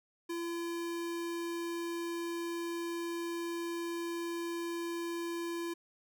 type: tone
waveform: square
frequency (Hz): 339.7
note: F4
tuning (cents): -48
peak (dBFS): -36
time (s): 0.29-5.74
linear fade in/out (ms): 10
effects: none